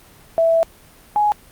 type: tone pair in turn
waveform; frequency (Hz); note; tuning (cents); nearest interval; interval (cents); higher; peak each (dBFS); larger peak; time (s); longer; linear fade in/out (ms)
sine; 659.3 / 835.5; E5 / G#5; 0 / +10; major third; 410; second; -12 / -13; first; 0.38-0.63 / 1.16-1.32; first; 0
effects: pink hiss -47 dBFS RMS until 1.51 s + Opus 32 kbps